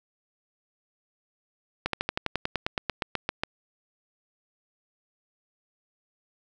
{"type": "slowing click train", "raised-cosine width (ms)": 0.3, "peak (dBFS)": -10, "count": 16, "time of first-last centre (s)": [1.86, 3.435], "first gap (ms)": 73, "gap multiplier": 1.05, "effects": []}